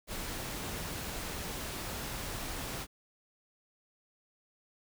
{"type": "noise", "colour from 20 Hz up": "pink", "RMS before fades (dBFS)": -39, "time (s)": [0.07, 2.87], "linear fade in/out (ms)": 50, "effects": []}